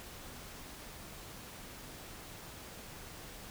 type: silence
effects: pink hiss -49 dBFS RMS until 3.5 s